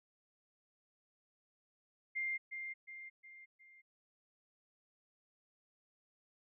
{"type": "tone with echo", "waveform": "sine", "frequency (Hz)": 2106, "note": "C7", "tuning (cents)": 11, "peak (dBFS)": -35, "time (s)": [2.15, 2.38], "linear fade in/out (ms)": 20, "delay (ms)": 360, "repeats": 4, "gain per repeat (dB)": -6, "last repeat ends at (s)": 3.82, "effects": []}